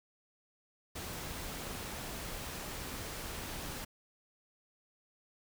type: noise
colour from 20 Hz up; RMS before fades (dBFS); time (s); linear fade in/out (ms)
pink; -42; 0.95-3.85; 10
effects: none

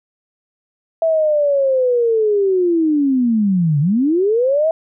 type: linear two-way sweep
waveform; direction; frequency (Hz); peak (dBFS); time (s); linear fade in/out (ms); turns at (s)
sine; down then up; 659.3 to 138.59 to 659.3; -12; 1.02-4.71; 2; 3.8
effects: none

